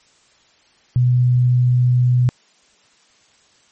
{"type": "tone", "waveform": "sine", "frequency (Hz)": 124.2, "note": "B2", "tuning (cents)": 10, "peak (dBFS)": -11, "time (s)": [0.96, 2.29], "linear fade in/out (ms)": 0, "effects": ["white hiss -55 dBFS RMS until 3.71 s", "MP3 32 kbps"]}